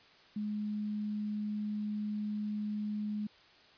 sine tone, 210 Hz, G#3, 19 cents sharp, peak -33 dBFS, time 0.36-3.27 s, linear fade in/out 5 ms, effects white hiss -60 dBFS RMS until 3.77 s + resampled to 11025 Hz

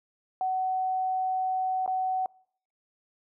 sine tone with dropouts, 750 Hz, F#5, 23 cents sharp, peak -25 dBFS, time 0.41-2.26 s, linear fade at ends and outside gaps 1 ms, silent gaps 1.862-1.877 s, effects noise-tail reverb RT60 0.6 s tail -25 dB re dry

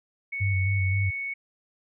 sine tone, 2217 Hz, C#7, in tune, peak -29 dBFS, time 0.32-1.34 s, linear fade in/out 10 ms
sine tone with vibrato, 96.3 Hz, G2, 30 cents flat, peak -22 dBFS, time 0.4-1.11 s, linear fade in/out 20 ms, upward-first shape square, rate 3.8 Hz, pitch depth 41 cents each way
effects none

